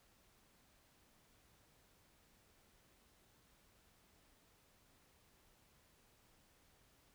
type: silence
effects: pink hiss -71 dBFS RMS until 7.14 s